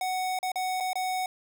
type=tone with dropouts; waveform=square; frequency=743 Hz; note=F#5; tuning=7 cents sharp; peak=-28 dBFS; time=0.01-1.26 s; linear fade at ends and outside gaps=2 ms; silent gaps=0.389-0.429 / 0.518-0.557 / 0.802-0.806 / 0.932-0.955 s; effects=none